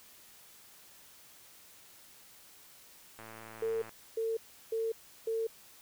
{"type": "click train", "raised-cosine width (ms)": 0.5, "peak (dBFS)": -33, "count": 79, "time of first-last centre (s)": [3.19, 3.893], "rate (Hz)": 111}
{"type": "tone bursts", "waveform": "sine", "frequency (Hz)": 449.7, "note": "A4", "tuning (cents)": 38, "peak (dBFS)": -30, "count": 4, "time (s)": [3.62, 5.47], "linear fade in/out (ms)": 5, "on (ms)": 200, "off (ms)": 350}
{"effects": ["white hiss -57 dBFS RMS until 5.81 s"]}